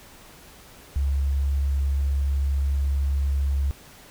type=tone; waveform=sine; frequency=69.3 Hz; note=C#2; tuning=in tune; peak=-20 dBFS; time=0.96-3.71 s; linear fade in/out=0 ms; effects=pink hiss -48 dBFS RMS until 4.1 s